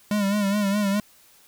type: tone with vibrato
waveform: square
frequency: 202.6 Hz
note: G#3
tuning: 43 cents flat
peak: -21 dBFS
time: 0.11-1 s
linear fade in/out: 2 ms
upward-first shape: sine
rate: 4.8 Hz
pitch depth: 65 cents each way
effects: white hiss -55 dBFS RMS until 1.47 s